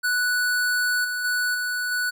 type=tone with level steps; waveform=square; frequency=1480 Hz; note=F#6; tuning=in tune; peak=-21 / -26 / -22 / -25 / -23 dBFS; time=0.03-2.11 s; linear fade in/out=20 ms; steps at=1.04 / 1.24 / 1.54 / 1.91 s; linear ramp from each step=10 ms; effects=none